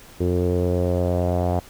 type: tone with low-pass filter sweep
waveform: sawtooth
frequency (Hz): 89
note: F2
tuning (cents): +33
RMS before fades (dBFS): -21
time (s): 0.2-1.6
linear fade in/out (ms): 10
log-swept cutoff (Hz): 400 to 720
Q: 4.3
effects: pink hiss -46 dBFS RMS until 1.69 s